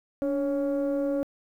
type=tone pair together; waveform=sine; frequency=287.1 / 554.4 Hz; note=D4 / C#5; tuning=-39 / 0 cents; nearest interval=major seventh; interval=1139 cents; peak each=-25 dBFS; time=0.22-1.23 s; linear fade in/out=0 ms; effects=tanh soft clip ceiling -21 dBFS + 10-bit